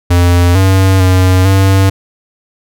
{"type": "tone with pitch steps", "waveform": "square", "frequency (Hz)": [87.7, 95.3, 92.7, 96.5], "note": ["F2", "G2", "F#2", "G2"], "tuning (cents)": [8, -48, 4, -27], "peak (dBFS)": -6, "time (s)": [0.1, 1.9], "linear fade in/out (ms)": 10, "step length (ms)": 450, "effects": []}